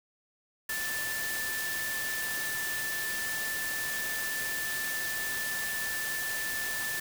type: tone in noise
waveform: sine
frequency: 1760 Hz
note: A6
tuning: in tune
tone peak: -33 dBFS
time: 0.69-7 s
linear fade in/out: 5 ms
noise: white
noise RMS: -36 dBFS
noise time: 0.69-7 s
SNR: 0 dB
effects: none